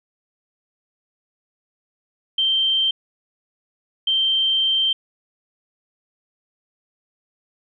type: tone bursts at uneven times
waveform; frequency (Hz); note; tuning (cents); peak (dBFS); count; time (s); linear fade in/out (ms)
sine; 3136; G7; 0; -16; 2; 2.38-2.91 / 4.07-4.93; 5
effects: none